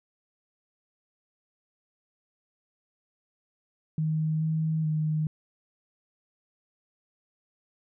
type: tone with pitch steps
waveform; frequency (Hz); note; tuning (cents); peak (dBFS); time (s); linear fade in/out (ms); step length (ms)
sine; 156.7 / 158.5 / 154.9; D#3 / D#3 / D#3; +13 / +32 / -7; -24; 3.98-5.27; 2; 430
effects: none